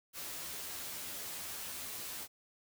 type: noise with comb filter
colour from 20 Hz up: white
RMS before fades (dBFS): -43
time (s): 0.13-2.28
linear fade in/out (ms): 50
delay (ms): 12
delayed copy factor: +0.6
effects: none